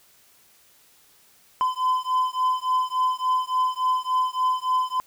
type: beating tone pair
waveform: triangle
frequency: 1018 / 1021.5 Hz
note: C6 / C6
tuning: -48 / -42 cents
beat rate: 3.5 Hz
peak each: -22 dBFS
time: 1.61-5 s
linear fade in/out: 0 ms
effects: white hiss -57 dBFS RMS until 5.06 s